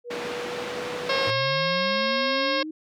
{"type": "tone with pitch glide", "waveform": "sine", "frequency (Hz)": [481.9, 490.6], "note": ["B4", "B4"], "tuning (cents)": [-43, -12], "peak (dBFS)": -32, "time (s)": [0.04, 1.33], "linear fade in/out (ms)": 50, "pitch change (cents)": 31, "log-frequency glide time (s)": [0.22, 0.72]}
{"type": "band-pass noise", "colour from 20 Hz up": "pink", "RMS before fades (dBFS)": -34, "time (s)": [0.1, 1.31], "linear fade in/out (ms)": 10, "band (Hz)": [250, 3700], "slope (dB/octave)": 12}
{"type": "harmonic tone", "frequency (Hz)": 540, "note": "C#5", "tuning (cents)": -45, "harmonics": [1, 2, 3, 4, 5, 6, 7, 8, 9, 10], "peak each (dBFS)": [-26, -29, -31, -32, -33, -34, -34, -35, -36, -36], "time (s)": [1.09, 2.63], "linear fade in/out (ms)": 5}
{"type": "linear sweep", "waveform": "sine", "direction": "up", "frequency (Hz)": [107.5, 317.6], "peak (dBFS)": -31, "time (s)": [1.27, 2.71], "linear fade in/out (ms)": 5}
{"effects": []}